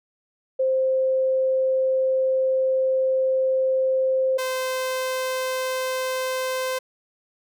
sine / sawtooth tone pair in turn, 524 / 516.8 Hz, C5 / C5, +2 / -21 cents, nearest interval unison, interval 23 cents, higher first, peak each -18 / -20 dBFS, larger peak first, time 0.59-4.38 / 4.38-6.79 s, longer first, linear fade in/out 10 ms, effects none

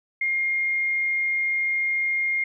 sine tone, 2127 Hz, C7, 28 cents sharp, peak -21 dBFS, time 0.21-2.44 s, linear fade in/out 5 ms, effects none

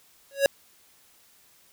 square tone with exponential growth, 554.4 Hz, C#5, in tune, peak -14 dBFS, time 0.31-0.46 s, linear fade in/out 1 ms, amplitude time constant 31 ms, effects white hiss -59 dBFS RMS until 1.72 s

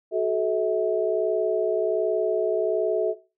sine tone cluster, 371.5 / 432.8 / 646 Hz, F#4 / A4 / E5, +7 / -29 / -35 cents, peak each -25 dBFS, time 0.11-3.15 s, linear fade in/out 50 ms, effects noise-tail reverb RT60 0.3 s tail -17 dB re dry

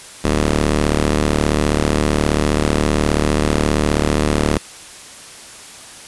10% pulse ring-modulated tone, 75.1 Hz, D2, 39 cents sharp, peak -3 dBFS, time 0.24-4.58 s, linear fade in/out 5 ms, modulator 132 Hz, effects white hiss -37 dBFS RMS until 6.07 s + resampled to 24000 Hz

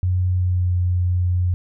sine tone with pitch glide, 91.1 to 89.59 Hz, F#2 to F2, -26 to +45 cents, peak -16 dBFS, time 0.03-1.54 s, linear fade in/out 0 ms, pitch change -29 cents, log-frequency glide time 0.34-0.69 s, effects none

